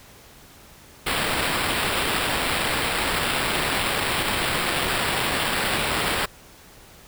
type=noise with sample-and-hold; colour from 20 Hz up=violet; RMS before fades=-24 dBFS; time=1.06-6.26 s; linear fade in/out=10 ms; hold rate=6300 Hz; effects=pink hiss -48 dBFS RMS until 7.07 s

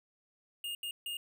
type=tone bursts at uneven times; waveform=square; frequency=2835 Hz; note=F7; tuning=25 cents sharp; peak=-37 dBFS; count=3; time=0.64-0.75 / 0.83-0.91 / 1.06-1.17 s; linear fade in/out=2 ms; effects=none

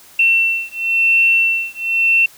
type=beating tone pair; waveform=sine; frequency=2700 / 2700.97 Hz; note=E7 / E7; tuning=+41 / +41 cents; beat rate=0.97 Hz; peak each=-15 dBFS; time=0.19-2.26 s; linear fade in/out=5 ms; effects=white hiss -44 dBFS RMS until 2.37 s

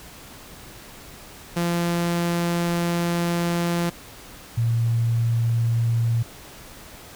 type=tone pair in turn; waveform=sawtooth / sine; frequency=171.8 / 116.06 Hz; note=F3 / A#2; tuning=-28 / -7 cents; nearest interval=perfect fifth; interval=679 cents; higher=first; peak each=-17 / -18 dBFS; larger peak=first; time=1.56-3.9 / 4.57-6.23 s; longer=first; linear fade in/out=10 ms; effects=pink hiss -43 dBFS RMS until 7.15 s

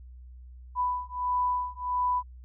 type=beating tone pair; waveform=sine; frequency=992 / 993.5 Hz; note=B5 / B5; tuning=+7 / +10 cents; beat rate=1.5 Hz; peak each=-29 dBFS; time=0.75-2.23 s; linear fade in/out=50 ms; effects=added 62 Hz sine -44 dBFS peak until 2.44 s

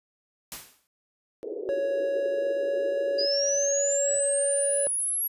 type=noise with exponential decay; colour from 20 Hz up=white; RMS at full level=-34 dBFS; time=0.52-0.87 s; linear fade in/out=0 ms; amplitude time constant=74 ms
type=band-pass noise; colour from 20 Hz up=white; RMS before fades=-35 dBFS; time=1.43-3.26 s; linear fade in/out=0 ms; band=350 to 490 Hz; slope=48 dB/octave
type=tone with pitch glide; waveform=triangle; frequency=556 to 562.8 Hz; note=C#5 to C#5; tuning=+5 to +26 cents; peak=-23 dBFS; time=1.69-4.87 s; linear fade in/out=0 ms; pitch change=+21 cents; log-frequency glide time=2.03-3.49 s
type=linear sweep; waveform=sine; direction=up; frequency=4855 to 11450 Hz; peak=-25 dBFS; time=3.18-5.28 s; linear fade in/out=10 ms
effects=resampled to 32000 Hz

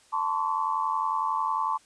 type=tone cluster; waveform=sine; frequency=883 / 1041 / 1132 Hz; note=A5 / C6 / C#6; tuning=+6 / -9 / +36 cents; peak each=-29 dBFS; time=0.12-1.78 s; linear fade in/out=20 ms; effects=white hiss -59 dBFS RMS until 1.85 s + resampled to 22050 Hz

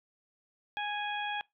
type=harmonic tone; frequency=829 Hz; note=G#5; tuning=3 cents flat; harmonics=1 / 2 / 3 / 4; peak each=-35 / -38 / -40 / -41 dBFS; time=0.77-1.41 s; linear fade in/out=0 ms; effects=noise-tail reverb RT60 0.2 s tail -23 dB re dry

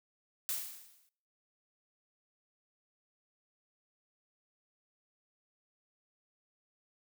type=noise with exponential decay; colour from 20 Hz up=blue; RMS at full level=-33 dBFS; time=0.49-1.09 s; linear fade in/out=0 ms; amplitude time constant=130 ms; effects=noise-tail reverb RT60 0.6 s tail -22 dB re dry

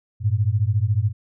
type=beating tone pair; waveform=sine; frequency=98.3 / 112.3 Hz; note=G2 / A2; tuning=+5 / +36 cents; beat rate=14 Hz; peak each=-20 dBFS; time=0.2-1.13 s; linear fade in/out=50 ms; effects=none

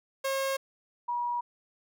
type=tone pair in turn; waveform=sawtooth / sine; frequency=540 / 962.2 Hz; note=C#5 / B5; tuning=-45 / -45 cents; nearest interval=minor seventh; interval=1000 cents; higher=second; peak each=-24 / -28 dBFS; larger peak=first; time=0.24-0.57 / 1.08-1.41 s; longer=neither; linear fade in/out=10 ms; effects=none

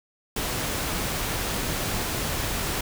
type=noise; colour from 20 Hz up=pink; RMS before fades=-28 dBFS; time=0.36-2.81 s; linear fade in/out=5 ms; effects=none

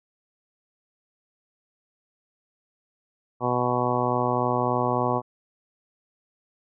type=harmonic tone; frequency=123.47 Hz; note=B2; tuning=in tune; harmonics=1 / 2 / 3 / 4 / 5 / 6 / 7 / 8 / 9; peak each=-30 / -30 / -30 / -30 / -30 / -30 / -30 / -30 / -30 dBFS; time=3.4-5.22 s; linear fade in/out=50 ms; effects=none

